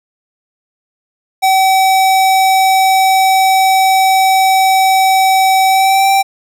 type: tone with pitch glide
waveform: square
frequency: 764 to 780.5 Hz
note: G5 to G5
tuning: -45 to -8 cents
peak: -8 dBFS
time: 1.42-6.23 s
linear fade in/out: 20 ms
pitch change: +37 cents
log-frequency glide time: 5.68-6.11 s
effects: none